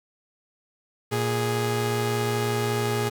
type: tone pair together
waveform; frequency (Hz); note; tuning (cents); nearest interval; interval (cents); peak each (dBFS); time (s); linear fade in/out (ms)
sawtooth; 116.54 / 414.9; A#2 / G#4; 0 / -2; octave + minor seventh; 2198; -22; 1.11-3.1; 20
effects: 8-bit